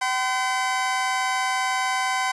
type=tone pair together; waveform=25% pulse; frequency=764.9 / 1021 Hz; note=G5 / C6; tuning=-43 / -43 cents; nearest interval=perfect fourth; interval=500 cents; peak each=-21 dBFS; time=0.01-2.32 s; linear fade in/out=10 ms; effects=resampled to 22050 Hz + 9-bit